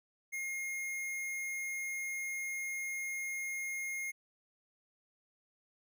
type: tone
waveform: square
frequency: 2140 Hz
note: C7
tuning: 38 cents sharp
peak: -37 dBFS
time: 0.32-4.12 s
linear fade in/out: 20 ms
effects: none